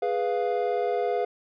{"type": "chord", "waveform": "triangle", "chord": "F diminished", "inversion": "first", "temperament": "equal", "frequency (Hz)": [415.3, 493.9, 698.5], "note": ["Ab4", "Cb5", "F5"], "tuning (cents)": [0, 0, 0], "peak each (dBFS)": -26, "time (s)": [0.02, 1.25], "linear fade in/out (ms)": 5, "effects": ["resampled to 11025 Hz"]}